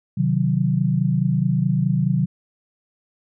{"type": "chord", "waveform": "sine", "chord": "C diminished", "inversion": "none", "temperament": "equal", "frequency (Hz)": [130.81, 155.56, 185], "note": ["C3", "Eb3", "Gb3"], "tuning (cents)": [0, 0, 0], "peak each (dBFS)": -21, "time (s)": [0.17, 2.26], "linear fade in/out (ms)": 10, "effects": []}